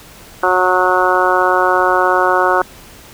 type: harmonic tone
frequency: 183.1 Hz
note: F#3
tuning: 18 cents flat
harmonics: 2 / 3 / 4 / 5 / 6 / 7 / 8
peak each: -18 / -18 / -18 / -18 / -18 / -18 / -18 dBFS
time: 0.43-2.62 s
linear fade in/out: 2 ms
effects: pink hiss -39 dBFS RMS until 3.13 s